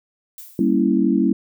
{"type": "noise with exponential decay", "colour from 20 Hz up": "violet", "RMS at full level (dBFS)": -35, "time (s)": [0.38, 0.89], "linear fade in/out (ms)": 1, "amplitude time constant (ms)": 110}
{"type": "chord", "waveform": "sine", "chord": "G diminished seventh", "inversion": "none", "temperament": "equal", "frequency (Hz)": [196, 233.1, 277.2, 329.6], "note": ["G3", "Bb3", "Db4", "Fb4"], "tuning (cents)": [0, 0, 0, 0], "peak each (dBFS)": -20, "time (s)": [0.59, 1.33], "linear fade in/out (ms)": 2}
{"effects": []}